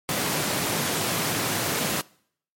pink high-pass noise, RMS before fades -26 dBFS, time 0.09-2.01 s, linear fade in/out 0 ms, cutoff 120 Hz, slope 24 dB/octave, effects noise-tail reverb RT60 0.6 s tail -23 dB re dry + MP3 64 kbps

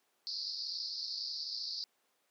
pink band-pass noise, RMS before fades -40 dBFS, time 0.27-1.84 s, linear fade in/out 0 ms, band 4300 to 5100 Hz, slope 96 dB/octave, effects pink hiss -75 dBFS RMS until 2.3 s + high-pass 400 Hz 12 dB/octave

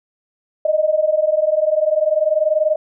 sine tone pair together, 606 / 626.3 Hz, D#5 / D#5, -46 / +11 cents, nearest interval minor second, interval 57 cents, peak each -17 / -16 dBFS, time 0.65-2.76 s, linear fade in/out 5 ms, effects none

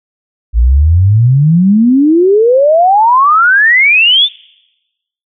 sine exponential sweep, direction up, 53.8 to 3634 Hz, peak -4 dBFS, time 0.53-4.29 s, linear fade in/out 50 ms, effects noise-tail reverb RT60 1.0 s tail -24 dB re dry

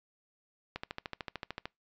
click train, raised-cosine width 0.3 ms, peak -21 dBFS, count 13, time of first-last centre 0.76-1.656 s, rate 13.4 Hz, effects noise-tail reverb RT60 0.2 s tail -25 dB re dry + resampled to 16000 Hz

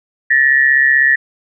sine tone pair together, 1760 / 1896 Hz, A6 / A#6, 0 / +29 cents, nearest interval minor second, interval 129 cents, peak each -11 dBFS, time 0.3-1.16 s, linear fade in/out 10 ms, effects none

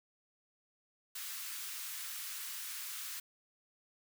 white high-pass noise, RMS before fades -43 dBFS, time 1.15-3.2 s, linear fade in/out 5 ms, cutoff 1200 Hz, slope 24 dB/octave, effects none

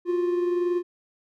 triangle tone pair together, 351.5 / 372.4 Hz, F4 / F#4, +11 / +11 cents, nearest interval minor second, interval 100 cents, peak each -20 / -31 dBFS, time 0.05-0.83 s, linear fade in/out 50 ms, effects none

